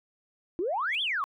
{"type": "exponential two-way sweep", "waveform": "sine", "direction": "up then down", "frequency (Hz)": [320.9, 3555, 1054], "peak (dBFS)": -26, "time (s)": [0.59, 1.24], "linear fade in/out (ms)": 0, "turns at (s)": 1.02}
{"type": "tone with exponential growth", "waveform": "triangle", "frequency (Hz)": 3336, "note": "G#7", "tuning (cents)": 7, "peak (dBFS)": -32, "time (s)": [0.87, 0.95], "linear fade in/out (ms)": 0, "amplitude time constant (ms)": 17}
{"effects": ["tanh soft clip ceiling -19 dBFS"]}